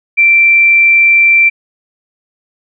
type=tone; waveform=sine; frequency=2349 Hz; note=D7; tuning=in tune; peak=-4 dBFS; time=0.17-1.5 s; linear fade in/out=20 ms; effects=none